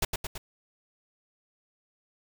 pink noise with echo, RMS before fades -26 dBFS, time 0.02-0.05 s, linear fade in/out 5 ms, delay 110 ms, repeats 3, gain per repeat -4 dB, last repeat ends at 0.38 s, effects none

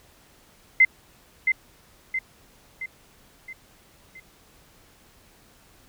sine tone with echo, 2070 Hz, C7, 19 cents flat, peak -11 dBFS, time 0.8-0.85 s, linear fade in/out 5 ms, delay 670 ms, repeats 5, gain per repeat -6 dB, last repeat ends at 4.2 s, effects pink hiss -56 dBFS RMS until 5.88 s

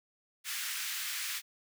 pink high-pass noise, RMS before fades -37 dBFS, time 0.44-1.42 s, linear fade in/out 50 ms, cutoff 1600 Hz, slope 24 dB/octave, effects none

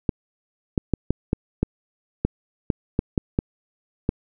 clicks, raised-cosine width 3 ms, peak -6 dBFS, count 12, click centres 0.092 / 0.778 / 0.937 / 1.106 / 1.331 / 1.63 / 2.25 / 2.702 / 2.991 / 3.178 / 3.389 / 4.091 s, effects none

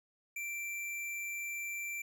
square tone, 2349 Hz, D7, in tune, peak -38 dBFS, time 0.36-2.02 s, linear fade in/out 5 ms, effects none

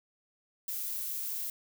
violet noise, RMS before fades -36 dBFS, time 0.68-1.5 s, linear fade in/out 2 ms, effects none

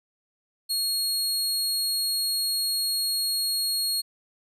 sawtooth tone, 4300 Hz, C8, 47 cents sharp, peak -21 dBFS, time 0.69-4.02 s, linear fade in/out 20 ms, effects resampled to 32000 Hz

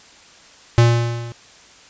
square tone with level ramp, 117.9 Hz, A#2, 20 cents sharp, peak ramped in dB -8 to -31 dBFS, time 0.78-1.32 s, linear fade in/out 0 ms, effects white hiss -46 dBFS RMS until 1.89 s + resampled to 16000 Hz

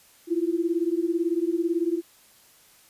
sine beating tone pair, 330 / 348 Hz, E4 / F4, +2 / -6 cents, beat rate 18 Hz, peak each -25 dBFS, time 0.27-2.02 s, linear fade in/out 50 ms, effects white hiss -56 dBFS RMS until 2.89 s + resampled to 32000 Hz

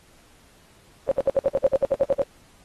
sine tone bursts, 544 Hz, C#5, 33 cents flat, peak -15 dBFS, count 13, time 1.09-2.218 s, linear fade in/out 0 ms, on 24 ms, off 68 ms, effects pink hiss -56 dBFS RMS until 2.64 s + AAC 32 kbps

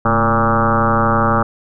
sine tone with frequency modulation, 692 Hz, F5, 16 cents flat, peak -11 dBFS, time 0.05-1.43 s, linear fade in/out 5 ms, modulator 118 Hz, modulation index 5.8, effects none

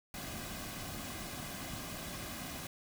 pink noise with comb filter, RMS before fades -43 dBFS, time 0.14-2.67 s, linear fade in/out 2 ms, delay 2.2 ms, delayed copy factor -0.55, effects none

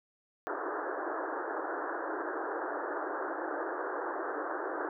pink band-pass noise, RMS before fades -36 dBFS, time 0.47-4.89 s, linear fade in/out 0 ms, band 300 to 1700 Hz, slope 96 dB/octave, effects none

